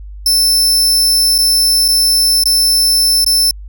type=tone with dropouts; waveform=sawtooth; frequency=5300 Hz; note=E8; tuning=9 cents sharp; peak=-6 dBFS; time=0.26-3.51 s; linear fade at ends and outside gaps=2 ms; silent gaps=1.381-1.386 / 1.881-1.885 / 2.437-2.456 / 3.245-3.263 s; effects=added 50 Hz sine -27 dBFS peak until 3.68 s